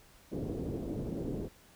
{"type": "low-pass noise", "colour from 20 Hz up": "white", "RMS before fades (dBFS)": -37, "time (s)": [0.31, 1.49], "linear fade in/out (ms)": 20, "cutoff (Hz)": 420, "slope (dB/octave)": 24, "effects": ["pink hiss -60 dBFS RMS until 1.75 s"]}